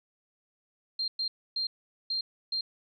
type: tone bursts at uneven times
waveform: sine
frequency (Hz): 4186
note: C8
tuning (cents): 0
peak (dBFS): -28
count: 5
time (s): 0.99-1.08 / 1.19-1.28 / 1.56-1.67 / 2.1-2.21 / 2.52-2.61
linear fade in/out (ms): 5
effects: none